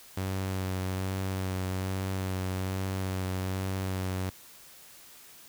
sawtooth tone with vibrato, 94.3 Hz, F#2, 33 cents sharp, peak -26 dBFS, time 0.17-4.3 s, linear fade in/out 5 ms, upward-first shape sine, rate 1.2 Hz, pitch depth 20 cents each way, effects white hiss -52 dBFS RMS until 5.48 s

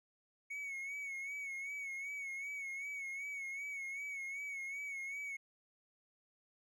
triangle tone with vibrato, 2217 Hz, C#7, in tune, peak -39 dBFS, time 0.5-5.37 s, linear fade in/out 10 ms, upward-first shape sine, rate 2.6 Hz, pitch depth 56 cents each way, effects none

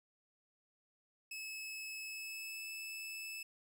sawtooth tone with pitch glide, 2592 to 2619 Hz, E7 to E7, -30 to -12 cents, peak -40 dBFS, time 1.31-3.43 s, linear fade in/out 5 ms, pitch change +18 cents, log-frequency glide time 2.05-2.68 s, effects none

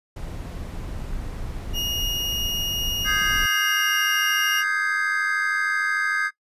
brown noise, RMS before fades -31 dBFS, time 0.16-3.46 s, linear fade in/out 5 ms
35% pulse tone with pitch glide, 2864 to 2836 Hz, F7 to F7, +43 to +26 cents, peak -22 dBFS, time 1.73-4.64 s, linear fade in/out 50 ms, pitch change -17 cents, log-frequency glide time 2.94-4.03 s
triangle chord, Ab major seventh, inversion second, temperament equal, 1244.5 / 1568 / 1661.2 / 2093 Hz, Eb6 / G6 / Ab6 / C7, 0 / 0 / 0 / 0 cents, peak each -27 / -23 / -24 / -27 dBFS, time 3.04-6.31 s, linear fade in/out 50 ms
effects noise-tail reverb RT60 0.1 s tail -19 dB re dry + resampled to 32000 Hz

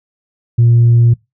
sine tone, 117.9 Hz, A#2, 20 cents sharp, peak -4 dBFS, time 0.58-1.14 s, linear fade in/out 10 ms, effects noise-tail reverb RT60 0.2 s tail -23 dB re dry + tanh soft clip ceiling -3 dBFS

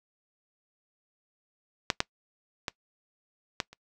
clicks, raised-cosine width 0.2 ms, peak -6 / -6 / -13 / -10 / -30 dBFS, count 5, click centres 1.902 / 2.004 / 2.682 / 3.602 / 3.73 s, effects noise-tail reverb RT60 0.1 s tail -22 dB re dry

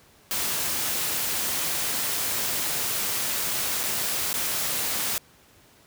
white noise with dropouts, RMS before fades -27 dBFS, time 0.31-5.18 s, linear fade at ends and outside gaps 0 ms, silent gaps 3.832-3.837 / 4.33-4.34 s, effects pink hiss -56 dBFS RMS until 5.86 s + high-pass 60 Hz 12 dB/octave

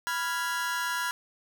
40% pulse chord, F diminished, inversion second, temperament equal, 987.8 / 1396.9 / 1661.2 Hz, Cb6 / F6 / Ab6, 0 / 0 / 0 cents, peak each -32 dBFS, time 0.07-1.11 s, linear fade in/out 0 ms, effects none

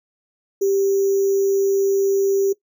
sine tone with sample-and-hold, 392 Hz, G4, in tune, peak -15 dBFS, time 0.61-2.53 s, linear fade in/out 10 ms, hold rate 6300 Hz, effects noise-tail reverb RT60 0.1 s tail -19 dB re dry

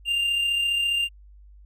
triangle tone with amplitude modulation, 2794 Hz, F7, in tune, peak -18 dBFS, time 0.05-1.09 s, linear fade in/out 50 ms, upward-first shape sine, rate 34.8 Hz, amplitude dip 35%, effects added 50 Hz sine -46 dBFS peak until 1.65 s

